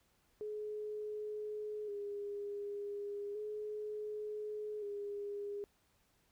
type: tone with vibrato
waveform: sine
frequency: 415.3 Hz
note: G#4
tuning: in tune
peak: -39 dBFS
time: 0.41-5.64 s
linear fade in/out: 0 ms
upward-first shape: square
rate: 0.34 Hz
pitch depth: 33 cents each way
effects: pink hiss -74 dBFS RMS until 6.31 s